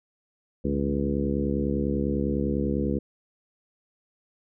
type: harmonic tone with a mistuned harmonic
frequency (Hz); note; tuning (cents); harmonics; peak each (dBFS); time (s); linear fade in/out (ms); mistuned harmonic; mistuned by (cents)
70; C#2; +18; 1 / 2 / 3 / 4 / 5 / 6 / 7; -31 / -33 / -28 / -30 / -32 / -34 / -33; 0.64-2.99; 10; 2; +69
effects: none